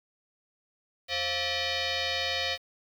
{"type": "tone with frequency modulation", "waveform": "sine", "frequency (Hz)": 698.5, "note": "F5", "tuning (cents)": 0, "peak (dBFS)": -27, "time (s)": [1.08, 2.58], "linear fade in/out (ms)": 50, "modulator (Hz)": 615, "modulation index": 6.7, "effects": ["9-bit"]}